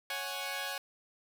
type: chord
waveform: 10% pulse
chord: C# suspended fourth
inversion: none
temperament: equal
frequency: 554.4 / 740 / 830.6 Hz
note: C#5 / F#5 / G#5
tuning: 0 / 0 / 0 cents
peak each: -32 dBFS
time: 0.1-0.78 s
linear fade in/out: 2 ms
effects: none